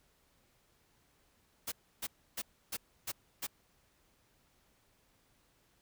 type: noise bursts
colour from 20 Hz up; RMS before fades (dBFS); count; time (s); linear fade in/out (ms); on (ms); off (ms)
white; -38; 6; 1.67-3.47; 10; 50; 300
effects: pink hiss -71 dBFS RMS until 5.81 s